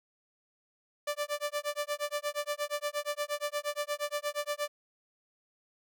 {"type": "tone with tremolo", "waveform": "sawtooth", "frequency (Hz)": 587.3, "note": "D5", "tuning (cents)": 0, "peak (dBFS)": -25, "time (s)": [1.07, 4.68], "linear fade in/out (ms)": 5, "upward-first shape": "sine", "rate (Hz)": 8.5, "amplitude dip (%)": 100, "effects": []}